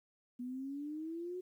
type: exponential sweep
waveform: sine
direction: up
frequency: 242.8 to 370 Hz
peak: -39 dBFS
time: 0.39-1.41 s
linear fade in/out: 10 ms
effects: 12-bit